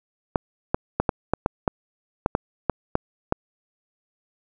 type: clicks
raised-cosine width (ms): 1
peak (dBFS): -5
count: 12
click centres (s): 0.358 / 0.745 / 1 / 1.092 / 1.336 / 1.461 / 1.678 / 2.261 / 2.351 / 2.697 / 2.954 / 3.324
effects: none